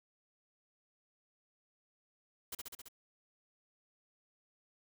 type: noise with echo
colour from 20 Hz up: white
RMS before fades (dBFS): -42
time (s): 2.52-2.55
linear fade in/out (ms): 5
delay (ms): 67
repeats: 5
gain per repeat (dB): -2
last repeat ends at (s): 2.885
effects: none